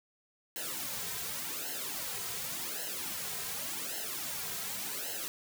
white noise with flanger, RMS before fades -38 dBFS, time 0.56-5.28 s, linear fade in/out 0 ms, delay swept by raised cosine 0.84 to 3.54 ms, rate 0.88 Hz, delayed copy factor -0.9, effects none

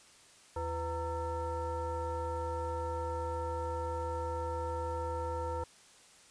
sine tone with frequency modulation, 500 Hz, B4, 21 cents sharp, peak -33 dBFS, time 0.56-5.64 s, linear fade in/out 5 ms, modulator 419 Hz, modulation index 1.4, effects white hiss -59 dBFS RMS until 6.3 s + resampled to 22050 Hz

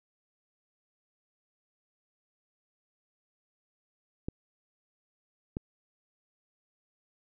clicks, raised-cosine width 3 ms, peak -20 dBFS, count 2, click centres 4.285 / 5.569 s, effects none

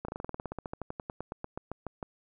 slowing click train, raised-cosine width 1 ms, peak -22 dBFS, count 25, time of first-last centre 0.05-2.028 s, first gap 34 ms, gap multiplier 1.07, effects none

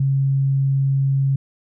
sine tone, 136.4 Hz, C#3, 28 cents flat, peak -15 dBFS, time 0-1.36 s, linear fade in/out 5 ms, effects none

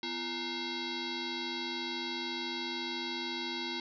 sine tone with frequency modulation, 2112 Hz, C7, 16 cents sharp, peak -34 dBFS, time 0.03-3.8 s, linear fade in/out 2 ms, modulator 590 Hz, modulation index 4.3, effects none

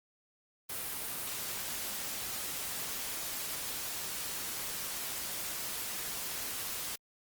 white noise, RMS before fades -38 dBFS, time 0.69-6.96 s, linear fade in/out 10 ms, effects Opus 32 kbps

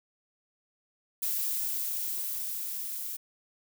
violet noise with level ramp, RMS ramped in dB -30 to -37 dBFS, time 1.22-3.17 s, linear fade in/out 10 ms, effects none

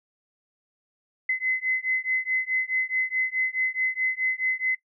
sine beating tone pair, 2038 / 2042.7 Hz, C7 / C7, -46 / -42 cents, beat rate 4.7 Hz, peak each -26 / -26 dBFS, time 1.29-4.75 s, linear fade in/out 5 ms, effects noise-tail reverb RT60 0.1 s tail -20 dB re dry

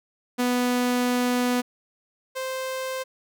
sawtooth tone pair in turn, 246.9 / 521.9 Hz, B3 / C5, 0 / -4 cents, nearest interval octave + minor second, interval 1296 cents, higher second, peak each -17 / -24 dBFS, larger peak first, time 0.38-1.62 / 2.35-3.04 s, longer first, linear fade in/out 20 ms, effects none

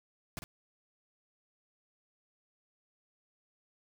pink noise with echo, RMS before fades -40 dBFS, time 0.37-0.39 s, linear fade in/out 0 ms, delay 50 ms, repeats 1, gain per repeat -6 dB, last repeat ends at 0.44 s, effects none

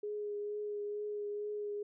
sine tone with vibrato, 415.3 Hz, G#4, in tune, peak -36 dBFS, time 0.03-1.83 s, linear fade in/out 5 ms, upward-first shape triangle, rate 2.2 Hz, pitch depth 18 cents each way, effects none

